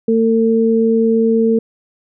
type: tone pair together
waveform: sine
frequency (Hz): 225.8 / 451.5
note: A3 / A4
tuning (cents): +45 / +45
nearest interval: octave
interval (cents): 1200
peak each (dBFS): -13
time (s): 0.08-1.59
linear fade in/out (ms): 5
effects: none